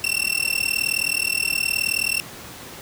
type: tone with amplitude modulation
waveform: sawtooth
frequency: 2705 Hz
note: E7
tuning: 44 cents sharp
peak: -13 dBFS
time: 0.04-2.2 s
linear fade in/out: 0 ms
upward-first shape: sine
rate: 39 Hz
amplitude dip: 100%
effects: pink hiss -38 dBFS RMS until 2.81 s + high-pass 80 Hz 12 dB/octave